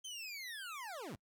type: linear sweep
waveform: 25% pulse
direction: down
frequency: 3153 to 74.1 Hz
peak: -40 dBFS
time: 0.04-1.16 s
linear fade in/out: 10 ms
effects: noise-tail reverb RT60 0.1 s tail -26 dB re dry